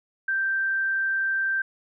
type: tone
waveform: sine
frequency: 1568 Hz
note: G6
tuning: in tune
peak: -22 dBFS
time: 0.28-1.62 s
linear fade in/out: 5 ms
effects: none